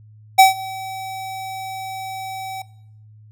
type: tone with ADSR envelope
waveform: square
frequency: 765 Hz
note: G5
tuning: 42 cents flat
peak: -5 dBFS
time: 0.38-2.62 s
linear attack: 15 ms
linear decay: 140 ms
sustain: -23 dB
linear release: 4 ms
effects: noise-tail reverb RT60 0.7 s tail -19 dB re dry + added 107 Hz sine -43 dBFS peak until 3.31 s